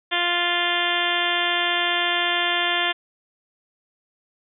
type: harmonic tone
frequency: 349.2 Hz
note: F4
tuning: in tune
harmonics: 1 / 2 / 3 / 4 / 5 / 6 / 7 / 8 / 9 / 10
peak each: -32 / -28 / -30 / -31 / -26 / -29 / -32 / -30 / -27 / -28 dBFS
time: 0.11-2.93 s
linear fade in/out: 20 ms
effects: none